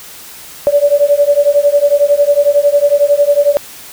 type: beating tone pair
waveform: sine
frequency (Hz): 571 / 582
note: D5 / D5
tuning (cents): -49 / -16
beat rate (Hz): 11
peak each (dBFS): -10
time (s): 0.67-3.57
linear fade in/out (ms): 0
effects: white hiss -33 dBFS RMS until 3.92 s